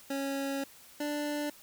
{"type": "tone pair in turn", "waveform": "25% pulse", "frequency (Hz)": [275.2, 294.5], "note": ["C#4", "D4"], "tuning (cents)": [-12, 5], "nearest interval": "minor second", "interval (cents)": 117, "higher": "second", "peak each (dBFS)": -28, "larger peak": "neither", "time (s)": [[0.1, 0.64], [1, 1.5]], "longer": "first", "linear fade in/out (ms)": 5, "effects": ["white hiss -55 dBFS RMS until 1.62 s"]}